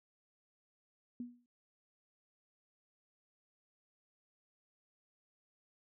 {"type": "tone with exponential decay", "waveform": "sine", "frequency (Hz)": 242.7, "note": "B3", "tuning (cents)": -30, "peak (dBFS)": -37, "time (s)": [1.2, 1.46], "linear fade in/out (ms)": 2, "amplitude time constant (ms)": 55, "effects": []}